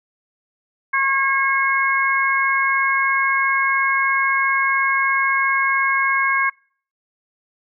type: harmonic tone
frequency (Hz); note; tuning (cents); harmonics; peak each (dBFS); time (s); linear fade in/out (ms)
543; C#5; -36; 2 / 3 / 4; -20 / -20 / -20; 0.93-6.5; 10
effects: noise-tail reverb RT60 0.5 s tail -25 dB re dry